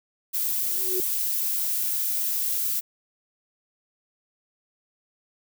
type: noise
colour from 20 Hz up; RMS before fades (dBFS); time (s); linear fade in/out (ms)
violet; -26; 0.33-2.81; 20
type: tone with exponential growth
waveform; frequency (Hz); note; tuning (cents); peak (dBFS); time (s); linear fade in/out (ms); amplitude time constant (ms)
sine; 370; F#4; 0; -24; 0.6-1; 0; 85
effects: none